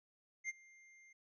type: tone with ADSR envelope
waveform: square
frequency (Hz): 2100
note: C7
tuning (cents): +6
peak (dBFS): -37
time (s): 0.44-1.13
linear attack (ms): 51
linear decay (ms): 26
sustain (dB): -24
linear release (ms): 7
effects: resampled to 16000 Hz